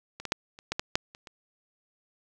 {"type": "clicks", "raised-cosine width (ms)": 0.2, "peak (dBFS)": [-23, -16, -7, -29, -12, -11, -6, -29, -27], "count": 9, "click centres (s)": [0.2, 0.253, 0.321, 0.589, 0.72, 0.795, 0.955, 1.149, 1.272], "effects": []}